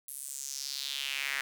sawtooth tone with high-pass filter sweep, 138.3 Hz, C#3, 4 cents flat, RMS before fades -37 dBFS, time 0.08-1.41 s, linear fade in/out 0 ms, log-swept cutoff 11000 to 1800 Hz, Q 3.2, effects none

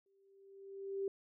sine tone with exponential growth, 392 Hz, G4, in tune, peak -33 dBFS, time 0.06-1.08 s, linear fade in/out 2 ms, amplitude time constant 220 ms, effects none

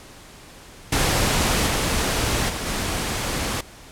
pink noise with level steps, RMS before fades -20 / -22 / -28 / -25 dBFS, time 0.92-3.61 s, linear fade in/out 5 ms, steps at 1.66 / 2.48 / 2.65 s, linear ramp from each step 20 ms, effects pink hiss -44 dBFS RMS until 3.91 s + low-pass 11000 Hz 12 dB/octave

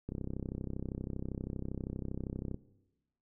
click train, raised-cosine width 3 ms, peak -25 dBFS, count 81, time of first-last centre 0.09-2.544 s, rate 32.6 Hz, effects noise-tail reverb RT60 1.0 s tail -18 dB re dry

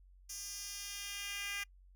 10% pulse tone with high-pass filter sweep, 403.1 Hz, G4, 48 cents sharp, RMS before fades -43 dBFS, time 0.29-1.64 s, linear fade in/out 10 ms, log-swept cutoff 6100 to 2200 Hz, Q 1.8, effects noise-tail reverb RT60 0.1 s tail -25 dB re dry + added 46 Hz sine -58 dBFS peak until 1.95 s

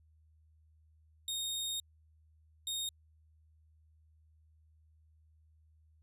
sawtooth tone bursts at uneven times, 3708 Hz, A#7, 10 cents flat, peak -32 dBFS, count 2, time 1.28-1.8 / 2.67-2.89 s, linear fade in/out 2 ms, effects added 78 Hz sine -63 dBFS peak until 6.02 s + resampled to 32000 Hz

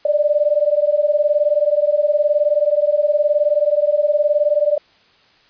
sine beating tone pair, 583 / 602 Hz, D5 / D5, -13 / +43 cents, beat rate 19 Hz, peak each -16 dBFS, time 0.05-4.78 s, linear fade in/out 5 ms, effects white hiss -53 dBFS RMS until 5.49 s + resampled to 11025 Hz

